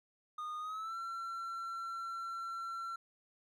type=tone with pitch glide; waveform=triangle; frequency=1228 to 1354.7 Hz; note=D#6 to E6; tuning=-23 to +47 cents; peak=-37 dBFS; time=0.38-2.96 s; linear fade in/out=5 ms; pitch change=+170 cents; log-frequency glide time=0.59-0.96 s; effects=none